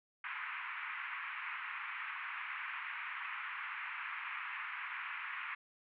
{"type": "band-pass noise", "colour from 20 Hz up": "white", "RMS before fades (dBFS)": -43, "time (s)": [0.24, 5.55], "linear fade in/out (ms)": 5, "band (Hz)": [1000, 2500], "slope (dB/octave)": 48, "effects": []}